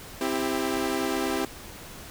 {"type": "chord", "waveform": "sawtooth", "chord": "C major", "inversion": "none", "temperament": "equal with one note detuned", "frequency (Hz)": [261.6, 329.6, 397.5], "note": ["C4", "E4", "G4"], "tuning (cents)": [0, 0, 24], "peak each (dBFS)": -26, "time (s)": [0.21, 1.45], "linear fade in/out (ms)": 2, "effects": ["pink hiss -43 dBFS RMS until 2.1 s"]}